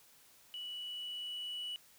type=tone with level ramp; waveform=sine; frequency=2948 Hz; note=F#7; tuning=7 cents flat; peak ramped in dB=-40 to -36 dBFS; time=0.54-1.76 s; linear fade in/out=0 ms; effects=tanh soft clip ceiling -37 dBFS + white hiss -63 dBFS RMS until 1.98 s